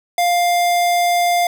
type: tone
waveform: square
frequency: 701 Hz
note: F5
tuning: 6 cents sharp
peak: -14 dBFS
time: 0.18-1.47 s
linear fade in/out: 2 ms
effects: none

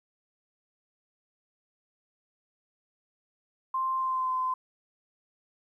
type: tone with pitch glide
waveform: sine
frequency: 1050 to 1029 Hz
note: C6 to C6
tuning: +6 to -29 cents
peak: -26 dBFS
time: 3.74-4.54 s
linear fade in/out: 5 ms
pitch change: -35 cents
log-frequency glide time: 3.97-4.31 s
effects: 11-bit

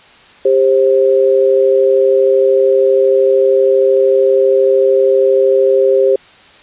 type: tone pair together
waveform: sine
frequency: 397.1 / 530 Hz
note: G4 / C5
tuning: +22 / +22 cents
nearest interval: perfect fourth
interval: 500 cents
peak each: -10 dBFS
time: 0.45-6.16 s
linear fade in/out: 5 ms
effects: white hiss -42 dBFS RMS until 6.62 s + resampled to 8000 Hz

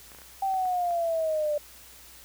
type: clicks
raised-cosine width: 0.5 ms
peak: -34 dBFS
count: 7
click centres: 0.118 / 0.148 / 0.187 / 0.218 / 0.54 / 0.655 / 0.909 s
type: exponential sweep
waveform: sine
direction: down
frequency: 784 to 587.3 Hz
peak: -24 dBFS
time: 0.42-1.58 s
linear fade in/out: 5 ms
effects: added 60 Hz sine -58 dBFS peak until 2.24 s + white hiss -50 dBFS RMS until 2.24 s

